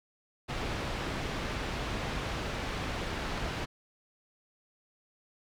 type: low-pass noise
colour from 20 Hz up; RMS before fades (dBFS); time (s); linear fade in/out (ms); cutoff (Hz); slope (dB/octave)
pink; -35; 0.48-3.66; 20; 3700; 12
effects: none